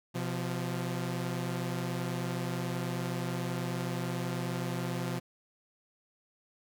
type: tone pair together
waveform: sawtooth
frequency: 126.63 / 174.61 Hz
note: B2 / F3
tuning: +44 / 0 cents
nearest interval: tritone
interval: 556 cents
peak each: -31 / -31 dBFS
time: 0.14-5.2 s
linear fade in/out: 20 ms
effects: none